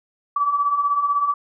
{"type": "beating tone pair", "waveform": "sine", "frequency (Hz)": [1137, 1153], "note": ["C#6", "D6"], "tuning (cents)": [44, -32], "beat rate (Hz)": 16, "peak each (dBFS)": [-25, -18], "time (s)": [0.36, 1.34], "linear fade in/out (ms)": 5, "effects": []}